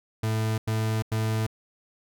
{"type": "tone bursts", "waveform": "40% pulse", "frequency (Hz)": 110, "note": "A2", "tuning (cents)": 0, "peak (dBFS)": -23, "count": 3, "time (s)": [0.23, 1.466], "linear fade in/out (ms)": 5, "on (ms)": 350, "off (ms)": 93, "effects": []}